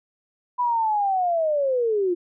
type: linear sweep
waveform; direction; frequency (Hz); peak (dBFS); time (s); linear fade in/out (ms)
sine; down; 995 to 340; -19; 0.58-2.15; 20
effects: none